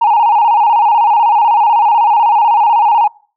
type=tone with vibrato; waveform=sine; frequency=880 Hz; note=A5; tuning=in tune; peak=-5 dBFS; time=0.01-3.08 s; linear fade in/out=10 ms; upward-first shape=square; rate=16 Hz; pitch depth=96 cents each way; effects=noise-tail reverb RT60 0.4 s tail -24 dB re dry + tanh soft clip ceiling -4 dBFS